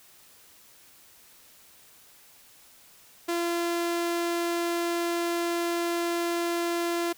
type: tone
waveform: sawtooth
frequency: 342.3 Hz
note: F4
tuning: 35 cents flat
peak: -22 dBFS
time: 3.28-7.13 s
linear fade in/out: 10 ms
effects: white hiss -55 dBFS RMS until 7.17 s